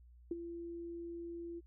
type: tone with ADSR envelope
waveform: sine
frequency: 340 Hz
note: F4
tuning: 46 cents flat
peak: -32 dBFS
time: 0.31-1.61 s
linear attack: 4 ms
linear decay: 25 ms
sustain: -10 dB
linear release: 28 ms
effects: added 60 Hz sine -57 dBFS peak until 1.66 s